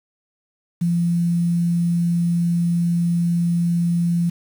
sine tone with quantisation, 171.6 Hz, F3, 30 cents flat, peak -16 dBFS, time 0.81-4.3 s, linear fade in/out 10 ms, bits 7, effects none

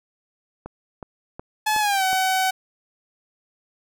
click train, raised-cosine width 1 ms, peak -20 dBFS, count 5, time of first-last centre 0.66-2.131 s, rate 2.72 Hz
sawtooth tone with pitch glide, 857 to 754.7 Hz, A5 to F#5, -46 to +34 cents, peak -15 dBFS, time 1.66-2.51 s, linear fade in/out 10 ms, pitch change -220 cents, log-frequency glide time 1.79-2.04 s
effects none

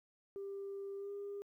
sine tone with pitch glide, 395.7 to 403.3 Hz, G4 to G4, +16 to +49 cents, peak -40 dBFS, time 0.36-1.42 s, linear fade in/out 0 ms, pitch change +33 cents, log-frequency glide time 0.97-1.11 s, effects tanh soft clip ceiling -38 dBFS + 13-bit

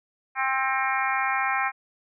harmonic tone with a mistuned harmonic, 264.8 Hz, C4, 21 cents sharp, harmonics 3 / 4 / 5 / 6 / 7 / 8 / 9, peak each -28 / -29 / -30 / -31 / -31 / -32 / -33 dBFS, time 0.35-1.72 s, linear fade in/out 50 ms, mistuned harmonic 8, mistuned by +36 cents, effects none

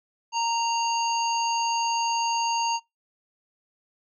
harmonic tone, 928 Hz, A#5, 8 cents flat, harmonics 1 / 3 / 5 / 7, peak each -24 / -31 / -33 / -34 dBFS, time 0.32-2.8 s, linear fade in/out 50 ms, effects noise-tail reverb RT60 0.2 s tail -25 dB re dry

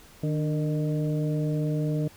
harmonic tone with a mistuned harmonic, 153.3 Hz, D#3, 25 cents flat, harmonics 1 / 2 / 3 / 4, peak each -25 / -31 / -35 / -37 dBFS, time 0.23-2.08 s, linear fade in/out 5 ms, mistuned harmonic 2, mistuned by -57 cents, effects pink hiss -52 dBFS RMS until 2.16 s

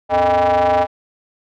square ring-modulated tone, 90.2 Hz, F#2, 44 cents flat, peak -10 dBFS, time 0.09-0.87 s, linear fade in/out 50 ms, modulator 709 Hz, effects low-pass 3000 Hz 12 dB/octave

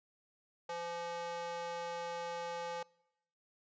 square tone with high-pass filter, 171 Hz, F3, 36 cents flat, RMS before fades -41 dBFS, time 0.69-2.83 s, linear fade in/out 5 ms, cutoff 660 Hz, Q 9.5, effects noise-tail reverb RT60 0.9 s tail -25 dB re dry + resampled to 16000 Hz

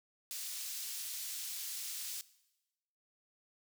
pink high-pass noise, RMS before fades -42 dBFS, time 0.31-2.21 s, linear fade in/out 0 ms, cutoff 4600 Hz, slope 12 dB/octave, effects noise-tail reverb RT60 1.0 s tail -19 dB re dry

